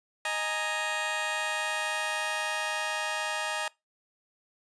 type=chord; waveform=15% pulse; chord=D# suspended fourth; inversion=none; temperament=just; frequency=622.3 / 829.7 / 933.4 Hz; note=D#5 / G#5 / A#5; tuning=0 / -2 / +2 cents; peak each=-28 dBFS; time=0.25-3.68 s; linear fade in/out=2 ms; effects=noise-tail reverb RT60 0.2 s tail -22 dB re dry + resampled to 22050 Hz